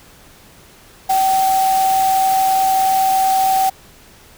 sine tone in noise, 766 Hz, G5, 40 cents flat, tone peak -12 dBFS, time 1.09-3.7 s, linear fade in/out 10 ms, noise white, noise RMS -26 dBFS, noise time 1.09-3.7 s, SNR +11 dB, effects pink hiss -45 dBFS RMS until 4.37 s

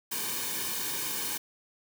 white noise with comb filter, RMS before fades -33 dBFS, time 0.11-1.38 s, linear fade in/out 10 ms, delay 1.5 ms, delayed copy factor -0.75, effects none

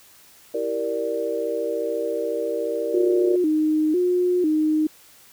sine chord, E half-diminished seventh, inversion none, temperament equal, 329.6 / 392 / 466.2 / 587.3 Hz, E4 / G4 / Bb4 / D5, 0 / 0 / 0 / 0 cents, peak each -31 / -31 / -25 / -28 dBFS, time 0.54-3.36 s, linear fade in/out 5 ms
sine tone with vibrato, 333.3 Hz, E4, 19 cents sharp, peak -17 dBFS, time 2.94-4.87 s, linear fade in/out 5 ms, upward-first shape square, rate 1 Hz, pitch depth 130 cents each way
effects white hiss -51 dBFS RMS until 5.32 s

